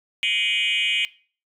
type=tone with frequency modulation; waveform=sine; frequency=2686 Hz; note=E7; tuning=32 cents sharp; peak=-17 dBFS; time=0.23-1.05 s; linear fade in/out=0 ms; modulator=201 Hz; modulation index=2.5; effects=noise-tail reverb RT60 0.4 s tail -20 dB re dry + tanh soft clip ceiling -17 dBFS